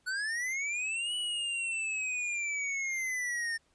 square linear two-way sweep, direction up then down, 1462 to 2960 to 1809 Hz, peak -32 dBFS, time 0.06-3.58 s, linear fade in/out 20 ms, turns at 1.15 s, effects pink hiss -71 dBFS RMS until 3.74 s + resampled to 22050 Hz

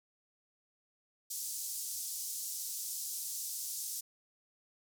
pink band-pass noise, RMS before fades -40 dBFS, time 1.3-4.01 s, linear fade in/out 10 ms, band 5600 to 16000 Hz, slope 24 dB/octave, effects none

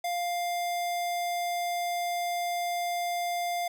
square tone, 700 Hz, F5, 4 cents sharp, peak -29 dBFS, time 0.04-3.68 s, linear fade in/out 5 ms, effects none

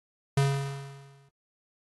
square tone with exponential decay, 138.59 Hz, C#3, in tune, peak -20 dBFS, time 0.37-1.29 s, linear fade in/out 5 ms, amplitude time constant 200 ms, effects AAC 32 kbps

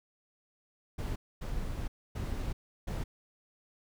brown noise bursts at uneven times, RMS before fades -35 dBFS, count 4, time 0.98-1.16 / 1.41-1.88 / 2.15-2.53 / 2.87-3.04 s, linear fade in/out 10 ms, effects none

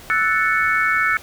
sine chord, F# minor seventh, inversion third, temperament equal, 1318.5 / 1480 / 1760 / 2217 Hz, E6 / F#6 / A6 / C#7, 0 / 0 / 0 / 0 cents, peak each -21 dBFS, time 0.1-1.17 s, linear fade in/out 0 ms, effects pink hiss -41 dBFS RMS until 1.22 s

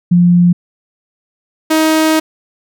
sine / sawtooth tone pair in turn, 175.4 / 315.6 Hz, F3 / D#4, +8 / +25 cents, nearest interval minor seventh, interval 1017 cents, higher second, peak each -5 dBFS, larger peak neither, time 0.11-0.53 / 1.7-2.2 s, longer second, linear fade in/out 10 ms, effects none

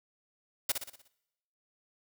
white noise with echo, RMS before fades -28 dBFS, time 0.69-0.72 s, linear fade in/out 5 ms, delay 60 ms, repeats 6, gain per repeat -6 dB, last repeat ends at 1.08 s, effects noise-tail reverb RT60 0.9 s tail -23 dB re dry

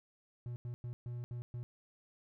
triangle tone bursts at uneven times, 120.9 Hz, B2, 36 cents flat, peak -37 dBFS, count 6, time 0.46-0.56 / 0.65-0.74 / 0.84-0.93 / 1.06-1.24 / 1.31-1.42 / 1.54-1.63 s, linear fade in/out 0 ms, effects none

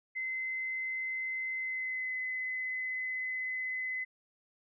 sine tone with pitch glide, 2056 to 2029 Hz, C7 to B6, -31 to +46 cents, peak -33 dBFS, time 0.15-4.05 s, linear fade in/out 20 ms, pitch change -23 cents, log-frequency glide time 1.58-2.15 s, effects none

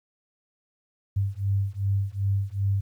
sine beating tone pair, 97.6 / 100.2 Hz, G2 / G2, -7 / +38 cents, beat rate 2.6 Hz, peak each -26 dBFS, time 1.16-2.81 s, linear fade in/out 10 ms, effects 10-bit

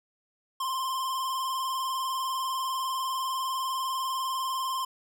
square tone with vibrato, 1046.5 Hz, C6, in tune, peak -29 dBFS, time 0.6-4.85 s, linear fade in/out 5 ms, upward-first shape triangle, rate 20 Hz, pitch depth 64 cents each way, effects none

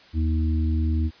harmonic tone, 79 Hz, D#2, 27 cents sharp, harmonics 1 / 3 / 4, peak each -20 / -30 / -32 dBFS, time 0.13-1.11 s, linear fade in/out 50 ms, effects white hiss -51 dBFS RMS until 1.2 s + resampled to 11025 Hz

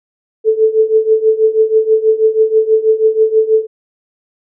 sine tone with tremolo, 439.1 Hz, A4, 4 cents flat, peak -4 dBFS, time 0.44-3.67 s, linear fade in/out 50 ms, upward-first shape triangle, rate 6.2 Hz, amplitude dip 90%, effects none

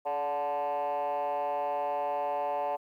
sine tone with frequency modulation, 727 Hz, F#5, 31 cents flat, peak -26 dBFS, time 0.05-2.77 s, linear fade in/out 20 ms, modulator 150 Hz, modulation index 1.4, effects tanh soft clip ceiling -27 dBFS + 11-bit

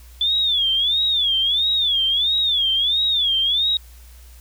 sine tone with vibrato, 3460 Hz, A7, 30 cents flat, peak -16 dBFS, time 0.21-3.77 s, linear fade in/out 2 ms, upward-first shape sine, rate 1.5 Hz, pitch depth 170 cents each way, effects added 60 Hz sine -41 dBFS peak until 4.4 s + white hiss -51 dBFS RMS until 4.4 s

